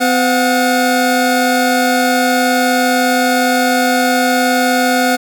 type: tone pair together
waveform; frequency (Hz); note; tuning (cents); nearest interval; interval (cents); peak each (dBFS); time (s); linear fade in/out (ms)
25% pulse; 254.5 / 724; C4 / F#5; -48 / -38; octave + tritone; 1810; -10; 0-5.17; 20
effects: none